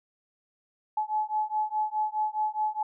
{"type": "beating tone pair", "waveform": "sine", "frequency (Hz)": [854, 858.8], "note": ["G#5", "A5"], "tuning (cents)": [48, -42], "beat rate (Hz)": 4.8, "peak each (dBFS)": -29, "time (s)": [0.97, 2.83], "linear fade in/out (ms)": 5, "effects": []}